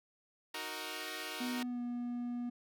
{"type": "chord", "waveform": "5% pulse", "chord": "D# minor", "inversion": "none", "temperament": "equal", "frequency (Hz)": [311.1, 370, 466.2], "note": ["D#4", "F#4", "A#4"], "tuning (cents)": [0, 0, 0], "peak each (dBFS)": -33, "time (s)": [0.54, 1.63], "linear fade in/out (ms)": 5}
{"type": "tone with pitch glide", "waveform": "triangle", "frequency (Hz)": [248.4, 242], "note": ["B3", "B3"], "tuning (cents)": [10, -35], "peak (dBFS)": -34, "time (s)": [1.4, 2.5], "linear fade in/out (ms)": 10, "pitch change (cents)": -45, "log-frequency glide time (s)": [1.61, 1.81]}
{"effects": []}